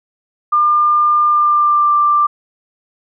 sine tone with pitch glide, 1200 to 1181.4 Hz, D6 to D6, +37 to +10 cents, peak -9 dBFS, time 0.52-2.27 s, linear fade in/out 10 ms, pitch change -27 cents, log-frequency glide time 1.28-1.93 s, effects none

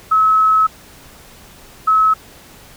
sine tone pair in turn, 1290 / 1290 Hz, E6 / E6, -38 / -38 cents, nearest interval unison, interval 0 cents, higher neither, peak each -9 dBFS, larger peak neither, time 0.11-0.67 / 1.87-2.14 s, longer first, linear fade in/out 10 ms, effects pink hiss -42 dBFS RMS until 2.76 s

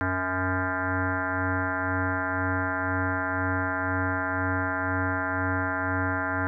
sine tone with frequency modulation, 836 Hz, G#5, 11 cents sharp, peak -24 dBFS, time 0.01-6.47 s, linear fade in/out 0 ms, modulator 186 Hz, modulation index 4.7, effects none

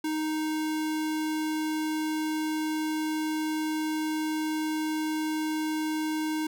square tone, 311.1 Hz, D#4, in tune, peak -28 dBFS, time 0.04-6.47 s, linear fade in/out 5 ms, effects none

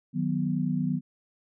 sine chord, B major, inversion first, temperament equal, 155.56 / 185 / 246.9 Hz, D#3 / F#3 / B3, 0 / 0 / 0 cents, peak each -29 dBFS, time 0.13-1.01 s, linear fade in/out 50 ms, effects none

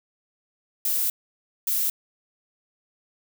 violet noise bursts at uneven times, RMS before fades -24 dBFS, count 2, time 0.85-1.1 / 1.67-1.9 s, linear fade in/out 2 ms, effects none

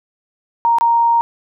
sine tone with dropouts, 932.3 Hz, A#5, in tune, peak -10 dBFS, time 0.65-1.21 s, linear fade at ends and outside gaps 0 ms, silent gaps 0.785-0.81 s, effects none

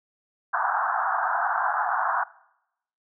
pink band-pass noise, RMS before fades -25 dBFS, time 0.53-2.24 s, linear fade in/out 10 ms, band 700 to 1600 Hz, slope 96 dB/octave, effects noise-tail reverb RT60 0.8 s tail -21 dB re dry

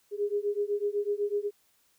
sine beating tone pair, 406.4 / 414.4 Hz, G#4 / G#4, -38 / -4 cents, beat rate 8 Hz, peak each -30 / -30 dBFS, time 0.11-1.51 s, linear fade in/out 50 ms, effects white hiss -68 dBFS RMS until 1.98 s

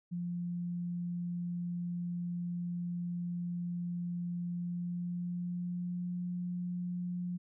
sine tone with pitch glide, 174.61 to 177.56 Hz, F3 to F3, 0 to +29 cents, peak -34 dBFS, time 0.11-7.38 s, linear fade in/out 20 ms, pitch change +29 cents, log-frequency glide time 4.54-6.14 s, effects none

